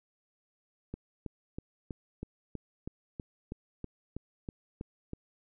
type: click train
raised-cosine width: 3 ms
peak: -25 dBFS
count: 14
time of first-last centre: 0.94-5.134 s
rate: 3.1 Hz
effects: none